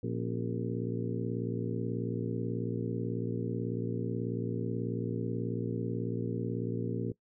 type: harmonic tone with a mistuned harmonic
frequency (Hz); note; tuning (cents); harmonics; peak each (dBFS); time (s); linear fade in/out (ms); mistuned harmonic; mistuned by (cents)
58.27; A#1; 0; 2 / 3 / 4 / 5 / 6 / 7 / 8; -36 / -38 / -39 / -40 / -41 / -41 / -42; 0.03-7.12; 5; 5; -110
effects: noise-tail reverb RT60 0.1 s tail -20 dB re dry